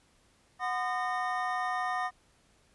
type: tone cluster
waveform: triangle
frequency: 736 / 1019 / 1224 / 1837 Hz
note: F#5 / C6 / D#6 / A#6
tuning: -9 / -46 / -29 / -26 cents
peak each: -31 / -36 / -33 / -35 dBFS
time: 0.59-2.11 s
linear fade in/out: 50 ms
effects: pink hiss -66 dBFS RMS until 2.74 s + resampled to 24000 Hz